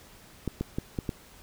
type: clicks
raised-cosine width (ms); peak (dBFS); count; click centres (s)
3; -16; 5; 0.477 / 0.61 / 0.785 / 0.988 / 1.092
effects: pink hiss -53 dBFS RMS until 1.42 s